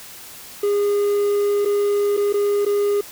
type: tone with dropouts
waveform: triangle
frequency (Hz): 408.3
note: G#4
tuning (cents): -29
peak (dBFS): -14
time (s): 0.63-3.01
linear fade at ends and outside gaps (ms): 5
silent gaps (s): 1.65-1.656 / 2.168-2.174 / 2.327-2.339 / 2.651-2.662
effects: white hiss -39 dBFS RMS until 3.11 s